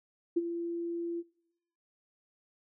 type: tone with ADSR envelope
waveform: sine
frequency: 340.4 Hz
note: F4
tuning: 44 cents flat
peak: -22 dBFS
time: 0.36-1.23 s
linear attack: 12 ms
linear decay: 32 ms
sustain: -11 dB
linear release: 38 ms
effects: noise-tail reverb RT60 0.9 s tail -22 dB re dry